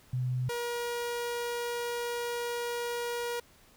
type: tone pair in turn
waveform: sine / sawtooth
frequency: 126.4 / 477.2 Hz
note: B2 / A#4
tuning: +41 / +41 cents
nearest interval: octave + major seventh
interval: 2300 cents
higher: second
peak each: -28 dBFS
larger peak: neither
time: 0.13-0.49 / 0.49-3.4 s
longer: second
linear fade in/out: 5 ms
effects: pink hiss -60 dBFS RMS until 3.76 s